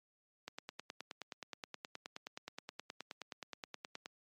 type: click train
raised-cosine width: 0.2 ms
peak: -26 dBFS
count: 35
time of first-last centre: 0.48-4.059 s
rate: 9.5 Hz
effects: high-pass 200 Hz 12 dB/octave + MP3 64 kbps